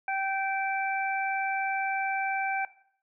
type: harmonic tone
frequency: 777 Hz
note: G5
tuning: 16 cents flat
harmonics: 1 / 2 / 3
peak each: -29 / -34 / -34 dBFS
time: 0.08-2.65 s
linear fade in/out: 2 ms
effects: noise-tail reverb RT60 0.6 s tail -17 dB re dry